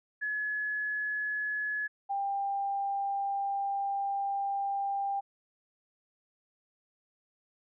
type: tone pair in turn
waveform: sine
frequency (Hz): 1700 / 794.5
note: G#6 / G5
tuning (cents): +40 / +23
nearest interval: octave + minor second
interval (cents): 1317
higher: first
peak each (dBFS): -30 / -29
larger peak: second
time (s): 0.21-1.88 / 2.09-5.21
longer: second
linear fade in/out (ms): 20
effects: none